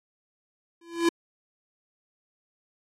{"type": "tone with exponential growth", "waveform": "square", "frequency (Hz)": 337.7, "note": "E4", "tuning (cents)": 42, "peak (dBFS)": -17, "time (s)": [0.81, 1.09], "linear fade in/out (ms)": 5, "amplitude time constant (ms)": 60, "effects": ["low-pass 9000 Hz 12 dB/octave", "AAC 64 kbps"]}